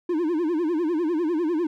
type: tone with vibrato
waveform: triangle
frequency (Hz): 328.2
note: E4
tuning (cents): -8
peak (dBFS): -19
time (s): 0.09-1.67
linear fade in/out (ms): 5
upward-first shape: sine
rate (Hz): 10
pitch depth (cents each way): 160
effects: none